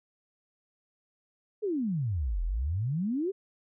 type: exponential two-way sweep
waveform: sine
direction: down then up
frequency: 448.4 to 39.37 to 410.5 Hz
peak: -27 dBFS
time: 1.62-3.32 s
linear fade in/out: 20 ms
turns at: 2.43 s
effects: none